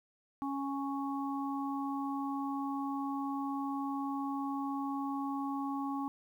harmonic tone, 276.6 Hz, C#4, 4 cents flat, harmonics 1 / 3 / 4, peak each -35 / -40 / -41 dBFS, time 0.42-6.08 s, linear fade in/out 0 ms, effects 11-bit

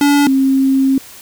square / sine tone pair in turn, 286.5 / 268.2 Hz, D4 / C4, -43 / +43 cents, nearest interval minor second, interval 114 cents, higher first, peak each -9 dBFS, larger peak neither, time 0.01-0.27 / 0.27-0.98 s, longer second, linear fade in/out 2 ms, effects white hiss -37 dBFS RMS until 1.21 s

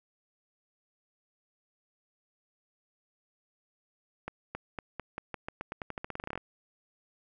accelerating click train, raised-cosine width 0.5 ms, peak -21 dBFS, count 22, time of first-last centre 4.28-6.376 s, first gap 270 ms, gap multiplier 0.88, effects none

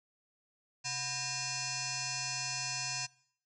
sine tone with frequency modulation, 130.81 Hz, C3, in tune, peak -34 dBFS, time 0.84-3.07 s, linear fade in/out 20 ms, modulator 859 Hz, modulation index 7.8, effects noise-tail reverb RT60 0.6 s tail -22 dB re dry

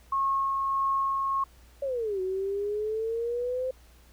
sine tone with tremolo, 1088 Hz, C#6, 33 cents flat, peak -23 dBFS, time 0.12-1.44 s, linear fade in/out 5 ms, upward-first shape sine, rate 1.6 Hz, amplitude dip 25%
sine exponential two-way sweep, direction down then up, 570 to 370 to 521 Hz, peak -27 dBFS, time 1.82-3.71 s, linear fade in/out 5 ms, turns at 2.21 s
effects added 60 Hz sine -54 dBFS peak until 4.12 s + pink hiss -60 dBFS RMS until 4.12 s

